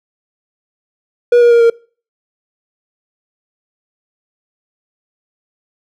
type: tone with pitch steps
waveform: triangle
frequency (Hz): 481.9 / 475.8 / 469.8 / 463.9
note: B4 / A#4 / A#4 / A#4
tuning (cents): -43 / +35 / +13 / -8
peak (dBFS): -3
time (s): 1.32-1.7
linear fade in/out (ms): 5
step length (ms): 95
effects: noise-tail reverb RT60 0.4 s tail -24 dB re dry